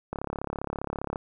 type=click train; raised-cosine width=1 ms; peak=-17 dBFS; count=37; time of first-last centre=0.13-1.159 s; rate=35 Hz; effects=none